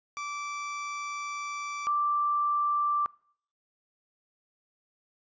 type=tone pair in turn; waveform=30% pulse / sine; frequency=1164 / 1174.8 Hz; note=D6 / D6; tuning=-16 / 0 cents; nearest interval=unison; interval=16 cents; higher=second; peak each=-31 / -24 dBFS; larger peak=second; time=0.17-1.87 / 1.87-3.06 s; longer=first; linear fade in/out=0 ms; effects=noise-tail reverb RT60 0.6 s tail -24 dB re dry + resampled to 16000 Hz